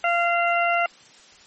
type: harmonic tone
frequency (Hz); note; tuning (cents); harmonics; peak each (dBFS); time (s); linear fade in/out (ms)
690; F5; -21; 1 / 2 / 3 / 4; -21 / -24 / -26 / -27; 0.04-0.86; 2
effects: white hiss -50 dBFS RMS until 1.46 s + MP3 32 kbps